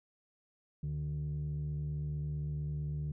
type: tone pair together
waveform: sine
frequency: 73 / 148.51 Hz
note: D2 / D3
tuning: -10 / +20 cents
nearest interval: octave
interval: 1230 cents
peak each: -38 / -33 dBFS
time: 0.83-3.12 s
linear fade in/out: 5 ms
effects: tanh soft clip ceiling -31 dBFS